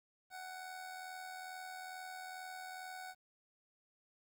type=tone with amplitude modulation; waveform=25% pulse; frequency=745 Hz; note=F#5; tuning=12 cents sharp; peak=-40 dBFS; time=0.3-3.15 s; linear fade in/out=50 ms; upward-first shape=sine; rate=82.3 Hz; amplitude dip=45%; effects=12-bit